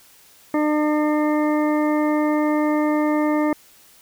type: harmonic tone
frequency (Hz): 301.6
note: D4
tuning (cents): +46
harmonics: 1 / 2 / 3 / 4 / 6 / 7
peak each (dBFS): -18 / -24 / -28 / -30 / -34 / -35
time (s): 0.54-3.53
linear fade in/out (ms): 2
effects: white hiss -51 dBFS RMS until 4.01 s